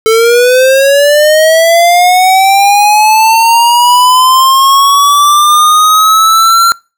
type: linear sweep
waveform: square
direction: up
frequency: 438.8 to 1372 Hz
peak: -4 dBFS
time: 0.06-6.72 s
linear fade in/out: 0 ms
effects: noise-tail reverb RT60 0.3 s tail -24 dB re dry